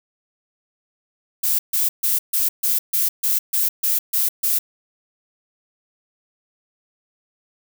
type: noise bursts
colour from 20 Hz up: violet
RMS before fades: -19 dBFS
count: 11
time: 1.43-4.59 s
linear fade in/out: 10 ms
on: 160 ms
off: 140 ms
effects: none